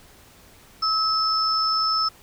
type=tone pair together; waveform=sine; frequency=1294 / 5262 Hz; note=E6 / E8; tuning=-32 / -4 cents; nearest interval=2 octaves; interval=2428 cents; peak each=-22 dBFS; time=0.82-2.09 s; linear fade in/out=10 ms; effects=pink hiss -51 dBFS RMS until 2.22 s